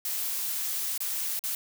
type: noise with dropouts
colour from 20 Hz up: blue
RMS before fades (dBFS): -31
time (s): 0.05-1.55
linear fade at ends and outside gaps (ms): 2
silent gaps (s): 0.978-1.004 / 1.393-1.438
effects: none